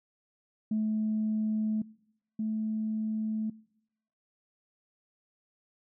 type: tone pair in turn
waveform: sine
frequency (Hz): 216.4 / 217.7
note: A3 / A3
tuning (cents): -29 / -18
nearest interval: unison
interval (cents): 11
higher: second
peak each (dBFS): -25 / -28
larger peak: first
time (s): 0.71-1.82 / 2.39-3.5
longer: neither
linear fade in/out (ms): 5
effects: noise-tail reverb RT60 0.8 s tail -24 dB re dry + tanh soft clip ceiling -22 dBFS